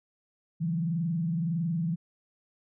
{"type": "tone with frequency modulation", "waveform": "sine", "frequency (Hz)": 166.7, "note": "E3", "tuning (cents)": 20, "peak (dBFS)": -26, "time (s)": [0.6, 1.96], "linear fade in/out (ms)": 20, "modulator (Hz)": 21.7, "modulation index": 0.65, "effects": []}